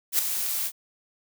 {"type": "noise with ADSR envelope", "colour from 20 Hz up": "blue", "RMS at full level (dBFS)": -20, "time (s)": [0.12, 0.72], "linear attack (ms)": 69, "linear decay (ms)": 3, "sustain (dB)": -8, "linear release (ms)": 62, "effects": []}